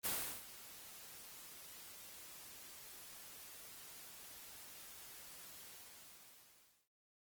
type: noise with ADSR envelope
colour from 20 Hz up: white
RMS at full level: -37 dBFS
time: 0.03-6.89 s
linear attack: 26 ms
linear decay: 370 ms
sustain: -18 dB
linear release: 1300 ms
effects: Opus 24 kbps